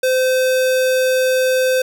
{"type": "tone", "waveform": "square", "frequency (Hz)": 515, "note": "C5", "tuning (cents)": -28, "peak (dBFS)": -14, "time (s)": [0.03, 1.82], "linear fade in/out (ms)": 5, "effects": []}